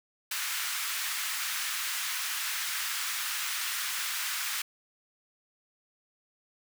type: high-pass noise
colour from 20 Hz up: pink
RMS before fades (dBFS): -33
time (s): 0.31-4.62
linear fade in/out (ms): 5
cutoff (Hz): 1300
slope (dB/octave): 24
effects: none